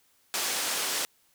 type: band-pass noise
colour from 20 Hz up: white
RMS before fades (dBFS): -30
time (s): 0.34-1.05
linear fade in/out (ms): 0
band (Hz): 300 to 9000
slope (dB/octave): 12
effects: white hiss -66 dBFS RMS until 1.34 s